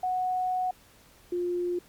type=tone pair in turn; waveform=sine; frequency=737 / 353.1 Hz; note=F#5 / F4; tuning=-7 / +19 cents; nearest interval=octave + minor second; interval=1274 cents; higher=first; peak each=-25 / -26 dBFS; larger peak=first; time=0.03-0.71 / 1.32-1.79 s; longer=first; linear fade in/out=5 ms; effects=pink hiss -57 dBFS RMS until 1.88 s + MP3 96 kbps

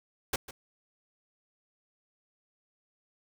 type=noise with echo; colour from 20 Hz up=pink; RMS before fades=-29 dBFS; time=0.33-0.36 s; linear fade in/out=5 ms; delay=150 ms; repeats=1; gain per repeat=-15 dB; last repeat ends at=0.51 s; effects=none

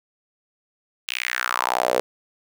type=tone with high-pass filter sweep; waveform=sawtooth; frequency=61.74 Hz; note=B1; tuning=in tune; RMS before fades=-24 dBFS; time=1.08-2 s; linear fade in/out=0 ms; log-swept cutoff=2900 to 480 Hz; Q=3.8; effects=none

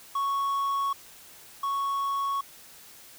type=tone pair in turn; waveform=triangle; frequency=1108.7 / 1108.7 Hz; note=C#6 / C#6; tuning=0 / 0 cents; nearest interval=unison; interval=0 cents; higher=neither; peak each=-23 / -24 dBFS; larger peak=first; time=0.15-0.93 / 1.63-2.41 s; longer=neither; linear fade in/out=5 ms; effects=white hiss -50 dBFS RMS until 3.18 s

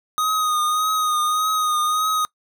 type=tone with vibrato; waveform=square; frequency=1244.5 Hz; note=D#6; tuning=in tune; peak=-19 dBFS; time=0.18-2.25 s; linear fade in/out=0 ms; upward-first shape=triangle; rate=1.7 Hz; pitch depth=39 cents each way; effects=noise-tail reverb RT60 0.1 s tail -23 dB re dry

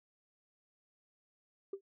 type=tone with exponential decay; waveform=sine; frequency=393.1 Hz; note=G4; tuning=5 cents sharp; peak=-33 dBFS; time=1.73-1.81 s; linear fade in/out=5 ms; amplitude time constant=17 ms; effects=tanh soft clip ceiling -32 dBFS

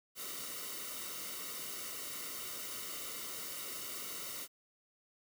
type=noise with comb filter; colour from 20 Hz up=white; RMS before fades=-43 dBFS; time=0.15-4.48 s; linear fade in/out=50 ms; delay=1.2 ms; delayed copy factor=-0.7; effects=none

